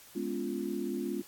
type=chord; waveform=sine; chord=C# dominant seventh; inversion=second; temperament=equal with one note detuned; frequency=207.7 / 246.9 / 284.2 / 349.2 Hz; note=G#3 / B3 / C#4 / E#4; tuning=0 / 0 / +43 / 0 cents; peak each=-38 / -38 / -38 / -36 dBFS; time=0.15-1.22 s; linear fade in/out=10 ms; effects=white hiss -54 dBFS RMS until 1.27 s + AAC 64 kbps